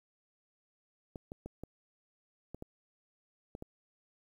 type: clicks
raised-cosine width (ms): 2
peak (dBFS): -29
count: 8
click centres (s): 1.158 / 1.319 / 1.46 / 1.636 / 2.546 / 2.624 / 3.551 / 3.624
effects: 10-bit